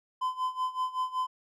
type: tone with tremolo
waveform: triangle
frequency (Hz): 1021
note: C6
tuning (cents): -43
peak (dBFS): -24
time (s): 0.21-1.27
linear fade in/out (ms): 10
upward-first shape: sine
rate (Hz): 5.3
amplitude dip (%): 85
effects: none